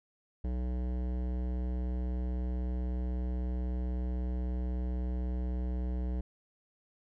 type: tone with hard clipping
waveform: sine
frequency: 61.9 Hz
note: B1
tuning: 5 cents sharp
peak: -33 dBFS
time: 0.44-6.21 s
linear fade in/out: 5 ms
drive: 16 dB
effects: none